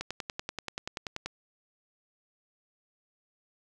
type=click train; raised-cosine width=0.2 ms; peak=-17 dBFS; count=14; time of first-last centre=0.01-1.26 s; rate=10.4 Hz; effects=none